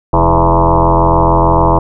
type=tone with frequency modulation; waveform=sine; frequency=499.7 Hz; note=B4; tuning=20 cents sharp; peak=-6 dBFS; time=0.13-1.79 s; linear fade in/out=5 ms; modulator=86.8 Hz; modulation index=6.4; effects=none